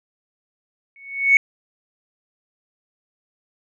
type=tone with exponential growth; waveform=sine; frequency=2217 Hz; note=C#7; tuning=in tune; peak=-6 dBFS; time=0.96-1.37 s; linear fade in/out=1 ms; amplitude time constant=88 ms; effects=tanh soft clip ceiling -2 dBFS